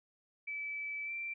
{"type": "tone with pitch glide", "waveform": "sine", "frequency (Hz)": [2306, 2350], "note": ["D7", "D7"], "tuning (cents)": [-32, 1], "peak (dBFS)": -37, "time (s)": [0.47, 1.34], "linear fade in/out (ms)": 10, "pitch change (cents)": 33, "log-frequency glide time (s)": [1.04, 1.12], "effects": []}